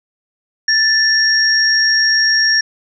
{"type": "tone pair together", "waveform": "sine", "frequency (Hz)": [1760, 5573], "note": ["A6", "F8"], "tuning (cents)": [0, -5], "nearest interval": "octave + minor sixth", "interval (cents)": 1995, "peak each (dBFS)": -13, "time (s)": [0.68, 2.61], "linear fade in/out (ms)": 5, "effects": []}